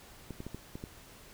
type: clicks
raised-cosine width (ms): 3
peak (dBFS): -27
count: 6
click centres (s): 0.307 / 0.404 / 0.466 / 0.546 / 0.755 / 0.839
effects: pink hiss -54 dBFS RMS until 1.33 s